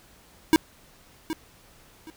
square tone with echo, 319.5 Hz, D#4, 46 cents sharp, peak -14 dBFS, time 0.53-0.56 s, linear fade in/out 0 ms, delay 770 ms, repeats 2, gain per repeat -13 dB, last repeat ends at 2.1 s, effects pink hiss -55 dBFS RMS until 2.16 s

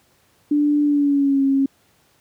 sine tone with pitch glide, 293.7 to 272.5 Hz, D4 to C#4, 0 to -29 cents, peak -14 dBFS, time 0.51-1.66 s, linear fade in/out 5 ms, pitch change -129 cents, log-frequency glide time 0.83-1.43 s, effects pink hiss -59 dBFS RMS until 2.2 s + high-pass 80 Hz 12 dB/octave

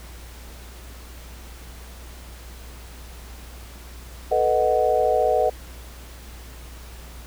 sine chord, B dominant seventh, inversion third, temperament equal, 440 / 493.9 / 622.3 / 740 Hz, A4 / B4 / D#5 / F#5, 0 / 0 / 0 / 0 cents, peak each -24 / -22 / -22 / -22 dBFS, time 4.31-5.5 s, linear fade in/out 10 ms, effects added 60 Hz sine -39 dBFS peak until 7.26 s + pink hiss -45 dBFS RMS until 7.26 s

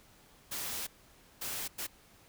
white noise bursts at uneven times, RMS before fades -38 dBFS, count 3, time 0.51-0.87 / 1.41-1.68 / 1.78-1.87 s, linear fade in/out 10 ms, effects pink hiss -61 dBFS RMS until 2.28 s

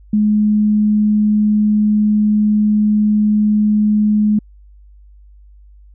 sine tone, 211 Hz, G#3, 28 cents sharp, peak -10 dBFS, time 0.13-4.39 s, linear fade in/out 5 ms, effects added 50 Hz sine -40 dBFS peak until 5.94 s

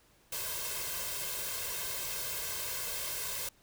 white noise with comb filter, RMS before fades -37 dBFS, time 0.32-3.49 s, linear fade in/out 5 ms, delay 1.9 ms, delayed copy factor +0.85, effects pink hiss -65 dBFS RMS until 3.62 s

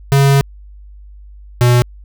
square tone pair in turn, 138.59 / 122.09 Hz, C#3 / B2, 0 / -19 cents, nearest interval major second, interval 219 cents, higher first, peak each -8 dBFS, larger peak neither, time 0.12-0.41 / 1.61-1.82 s, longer first, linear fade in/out 0 ms, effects added 50 Hz sine -34 dBFS peak until 2.04 s

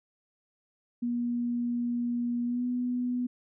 sine tone with pitch glide, 240 to 246.9 Hz, B3 to B3, -49 to 0 cents, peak -27 dBFS, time 1.02-3.27 s, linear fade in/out 10 ms, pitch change +49 cents, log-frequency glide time 2.45-2.64 s, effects none

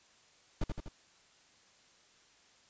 brown noise with echo, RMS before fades -31 dBFS, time 0.61-0.64 s, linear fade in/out 5 ms, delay 82 ms, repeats 3, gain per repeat -4 dB, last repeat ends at 0.886 s, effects white hiss -64 dBFS RMS until 2.69 s + resampled to 16000 Hz

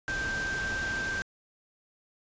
sine tone in noise, 1568 Hz, G6, in tune, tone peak -30 dBFS, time 0.08-1.22 s, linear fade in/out 0 ms, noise pink, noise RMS -37 dBFS, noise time 0.08-1.22 s, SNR +4 dB, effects resampled to 16000 Hz

